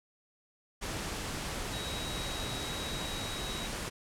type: tone in noise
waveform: sine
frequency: 3825 Hz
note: A#7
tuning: 44 cents sharp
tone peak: -41 dBFS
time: 1.72-3.68 s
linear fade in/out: 20 ms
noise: pink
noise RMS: -37 dBFS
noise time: 0.81-3.9 s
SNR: -7 dB
effects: low-pass 10000 Hz 12 dB/octave